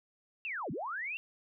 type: linear two-way sweep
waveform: sine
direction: down then up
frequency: 2775 to 120.3 to 2775 Hz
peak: -35 dBFS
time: 0.45-1.17 s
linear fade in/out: 0 ms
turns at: 0.71 s
effects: none